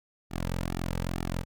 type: tone with flanger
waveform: sawtooth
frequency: 43.65 Hz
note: F1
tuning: in tune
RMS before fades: -32 dBFS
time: 0.3-1.45 s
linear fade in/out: 50 ms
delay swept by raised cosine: 1.9 to 2.89 ms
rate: 2.2 Hz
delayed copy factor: -0.9
effects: none

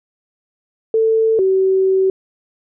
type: tone pair in turn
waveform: sine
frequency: 445.1 / 380.8 Hz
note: A4 / F#4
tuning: +20 / +50 cents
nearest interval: minor third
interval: 270 cents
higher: first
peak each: -11 dBFS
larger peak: neither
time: 0.94-1.39 / 1.39-2.1 s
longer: second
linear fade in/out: 2 ms
effects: none

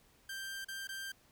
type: tone with dropouts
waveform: sawtooth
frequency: 1576 Hz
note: G6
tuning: 9 cents sharp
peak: -37 dBFS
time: 0.29-1.12 s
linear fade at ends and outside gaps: 5 ms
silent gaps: 0.647-0.684 / 0.873-0.889 s
effects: pink hiss -67 dBFS RMS until 1.31 s

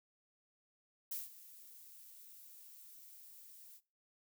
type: noise with ADSR envelope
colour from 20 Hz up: violet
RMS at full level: -40 dBFS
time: 1.11-3.81 s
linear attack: 8 ms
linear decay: 170 ms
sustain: -17 dB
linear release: 54 ms
effects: noise-tail reverb RT60 0.3 s tail -19 dB re dry

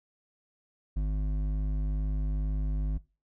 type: tone with hard clipping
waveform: sine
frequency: 51.1 Hz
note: G#1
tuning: 27 cents flat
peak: -28 dBFS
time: 0.96-2.98 s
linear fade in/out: 10 ms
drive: 9 dB
effects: noise-tail reverb RT60 0.3 s tail -20 dB re dry

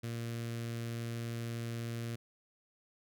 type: tone with notch filter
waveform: sawtooth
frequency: 116.54 Hz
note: A#2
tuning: in tune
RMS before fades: -39 dBFS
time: 0.03-2.16 s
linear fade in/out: 10 ms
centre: 880 Hz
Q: 1.1
effects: none

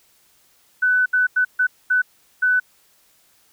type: tone bursts at uneven times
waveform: sine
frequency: 1499 Hz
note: F#6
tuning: 22 cents sharp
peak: -14 dBFS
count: 6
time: 0.82-1.06 / 1.13-1.27 / 1.36-1.45 / 1.59-1.67 / 1.9-2.02 / 2.42-2.6 s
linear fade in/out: 10 ms
effects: white hiss -58 dBFS RMS until 3.52 s

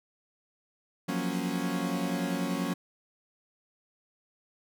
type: chord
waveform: 40% pulse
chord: Gb major seventh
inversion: third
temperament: equal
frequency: 174.61 / 185 / 233.1 / 277.2 Hz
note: F3 / Gb3 / Bb3 / Db4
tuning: 0 / 0 / 0 / 0 cents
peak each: -34 / -33 / -35 / -33 dBFS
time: 1.08-2.74 s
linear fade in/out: 10 ms
effects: none

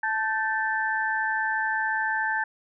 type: tone cluster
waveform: sine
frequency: 877 / 1552 / 1763 Hz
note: A5 / G6 / A6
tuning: -6 / -18 / +3 cents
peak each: -28 dBFS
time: 0.03-2.44 s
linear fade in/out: 5 ms
effects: none

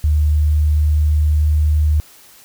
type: tone with pitch glide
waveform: sine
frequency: 75.4 to 76.01 Hz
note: D2 to D#2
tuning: +46 to -40 cents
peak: -11 dBFS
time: 0.04-2 s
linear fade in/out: 0 ms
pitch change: +14 cents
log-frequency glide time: 0.18-1.66 s
effects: white hiss -45 dBFS RMS until 2.44 s

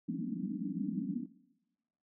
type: band-pass noise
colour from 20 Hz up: pink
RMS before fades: -37 dBFS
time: 0.08-1.26 s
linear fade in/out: 10 ms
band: 170 to 300 Hz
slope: 96 dB/octave
effects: noise-tail reverb RT60 1.0 s tail -19 dB re dry

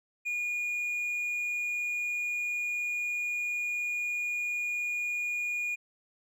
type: tone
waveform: triangle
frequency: 2439 Hz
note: D#7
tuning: 35 cents flat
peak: -28 dBFS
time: 0.25-5.76 s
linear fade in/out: 20 ms
effects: none

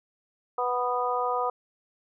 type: harmonic tone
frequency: 246.9 Hz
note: B3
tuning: in tune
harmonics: 2 / 3 / 4 / 5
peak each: -30 / -30 / -30 / -30 dBFS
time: 0.58-1.5 s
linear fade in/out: 5 ms
effects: none

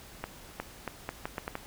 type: accelerating click train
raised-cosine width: 0.5 ms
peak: -18 dBFS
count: 8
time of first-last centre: 0.24-1.554 s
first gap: 360 ms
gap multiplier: 0.77
effects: pink hiss -50 dBFS RMS until 1.66 s

